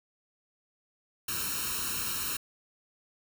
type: noise with comb filter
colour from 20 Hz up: white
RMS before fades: -33 dBFS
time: 1.28-2.37 s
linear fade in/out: 5 ms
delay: 0.73 ms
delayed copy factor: +1
effects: none